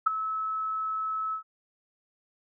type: tone with ADSR envelope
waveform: sine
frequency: 1298 Hz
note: E6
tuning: 27 cents flat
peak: -15 dBFS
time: 0.06-1.43 s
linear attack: 12 ms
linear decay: 7 ms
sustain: -13 dB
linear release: 98 ms
effects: none